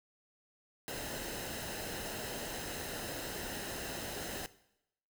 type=noise with comb filter; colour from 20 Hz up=pink; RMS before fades=-41 dBFS; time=0.88-4.46 s; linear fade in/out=0 ms; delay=0.87 ms; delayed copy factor=-0.55; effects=noise-tail reverb RT60 0.8 s tail -17 dB re dry